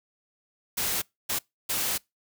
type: noise bursts at uneven times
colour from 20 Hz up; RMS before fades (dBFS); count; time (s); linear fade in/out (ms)
white; -28; 3; 0.77-1.02 / 1.29-1.39 / 1.69-1.98; 10
effects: noise-tail reverb RT60 0.2 s tail -25 dB re dry